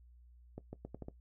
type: accelerating click train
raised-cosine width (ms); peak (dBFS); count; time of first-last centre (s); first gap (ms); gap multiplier
2; -30; 6; 0.58-1.084; 150; 0.8
effects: noise-tail reverb RT60 0.1 s tail -17 dB re dry + added 60 Hz sine -57 dBFS peak until 1.2 s